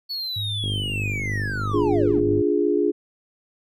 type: linear sweep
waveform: triangle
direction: down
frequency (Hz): 4450 to 180.1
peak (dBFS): -25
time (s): 0.09-2.21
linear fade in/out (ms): 20
type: tone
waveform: sine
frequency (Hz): 103.5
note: G#2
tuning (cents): -5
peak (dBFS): -27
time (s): 0.36-2.42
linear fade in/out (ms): 5
type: click train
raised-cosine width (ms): 3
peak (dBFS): -19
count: 89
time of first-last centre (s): 0.64-2.393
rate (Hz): 50.2
type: chord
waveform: sine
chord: D diminished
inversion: none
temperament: equal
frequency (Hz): 293.7 / 349.2 / 415.3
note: D4 / F4 / Ab4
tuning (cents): 0 / 0 / 0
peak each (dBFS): -23 / -22 / -21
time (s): 1.73-2.92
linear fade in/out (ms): 20
effects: none